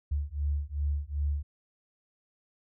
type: beating tone pair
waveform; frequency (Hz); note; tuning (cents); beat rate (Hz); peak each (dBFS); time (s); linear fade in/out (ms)
sine; 71.3 / 73.9; C#2 / D2; +49 / +11; 2.6; -31; 0.11-1.43; 10
effects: none